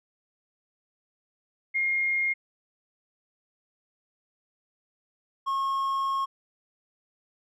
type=tone pair in turn; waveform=sine / triangle; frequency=2133 / 1085.8 Hz; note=C7 / C#6; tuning=+33 / -36 cents; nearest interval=octave; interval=1169 cents; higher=first; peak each=-23 dBFS; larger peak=neither; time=1.74-2.34 / 5.46-6.26 s; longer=second; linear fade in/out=20 ms; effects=none